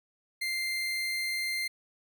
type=tone; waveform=30% pulse; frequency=2093 Hz; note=C7; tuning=in tune; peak=-27 dBFS; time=0.41-1.68 s; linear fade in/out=10 ms; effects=none